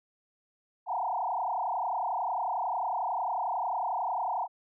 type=tone with frequency modulation; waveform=sine; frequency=835 Hz; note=G#5; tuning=9 cents sharp; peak=-28 dBFS; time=0.86-4.48 s; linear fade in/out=50 ms; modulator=31.1 Hz; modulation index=4.3; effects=none